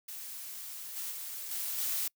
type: noise with level steps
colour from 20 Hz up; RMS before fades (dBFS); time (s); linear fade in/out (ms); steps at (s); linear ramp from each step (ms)
blue; -43 / -38 / -41 / -36 / -33; 0.08-2.08; 5; 0.96 / 1.11 / 1.51 / 1.78; 5
effects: noise-tail reverb RT60 0.1 s tail -26 dB re dry